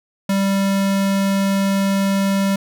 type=tone; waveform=square; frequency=196 Hz; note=G3; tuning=in tune; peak=-16 dBFS; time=0.29-2.56 s; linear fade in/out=5 ms; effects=none